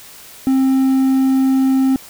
triangle tone, 265.1 Hz, C4, 23 cents sharp, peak -9 dBFS, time 0.47-1.96 s, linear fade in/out 0 ms, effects white hiss -39 dBFS RMS until 2.09 s

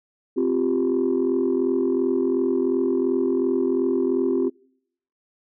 sine chord, C suspended fourth, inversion none, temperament equal, 261.6 / 349.2 / 392 Hz, C4 / F4 / G4, 0 / 0 / 0 cents, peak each -22 dBFS, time 0.36-4.5 s, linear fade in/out 20 ms, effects noise-tail reverb RT60 0.7 s tail -26 dB re dry + tanh soft clip ceiling -13 dBFS

